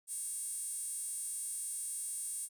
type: tone with high-pass filter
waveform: sawtooth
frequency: 553 Hz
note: C#5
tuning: 4 cents flat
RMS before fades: -40 dBFS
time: 0.07-2.49 s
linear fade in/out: 50 ms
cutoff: 9000 Hz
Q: 9.5
effects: none